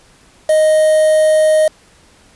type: tone with quantisation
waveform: triangle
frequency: 622.3 Hz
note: D#5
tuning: in tune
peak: -6 dBFS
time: 0.49-1.68 s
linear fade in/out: 5 ms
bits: 4
effects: pink hiss -48 dBFS RMS until 2.35 s + resampled to 24000 Hz